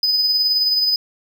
triangle tone with tremolo, 5000 Hz, D#8, 8 cents sharp, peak -12 dBFS, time 0.03-0.96 s, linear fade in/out 2 ms, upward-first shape sine, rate 19 Hz, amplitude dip 35%, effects none

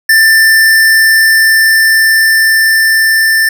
square tone with level ramp, 1779 Hz, A6, 19 cents sharp, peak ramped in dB -4 to -7 dBFS, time 0.09-3.49 s, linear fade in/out 5 ms, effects none

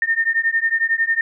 sine beating tone pair, 1815 / 1826 Hz, A#6 / A#6, -47 / -36 cents, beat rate 11 Hz, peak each -19 dBFS, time 0.02-1.21 s, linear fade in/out 2 ms, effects none

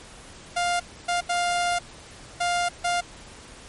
sawtooth tone bursts at uneven times, 702 Hz, F5, 9 cents sharp, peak -18 dBFS, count 5, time 0.56-0.8 / 1.08-1.21 / 1.29-1.79 / 2.4-2.69 / 2.84-3.01 s, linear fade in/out 10 ms, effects pink hiss -45 dBFS RMS until 3.68 s + MP3 48 kbps

